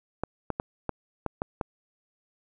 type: clicks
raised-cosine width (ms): 1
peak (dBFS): -14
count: 7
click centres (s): 0.236 / 0.503 / 0.599 / 0.893 / 1.263 / 1.419 / 1.612
effects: none